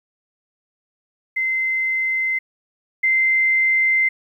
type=tone pair in turn; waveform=sine; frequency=2068 / 2079 Hz; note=C7 / C7; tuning=-21 / -12 cents; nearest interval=unison; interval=9 cents; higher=second; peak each=-18 / -14 dBFS; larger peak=second; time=1.36-2.39 / 3.03-4.09 s; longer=second; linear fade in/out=10 ms; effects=9-bit